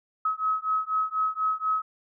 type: beating tone pair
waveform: sine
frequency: 1278 / 1282.1 Hz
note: D#6 / E6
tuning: +46 / -48 cents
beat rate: 4.1 Hz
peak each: -27 dBFS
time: 0.25-1.82 s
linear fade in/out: 5 ms
effects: none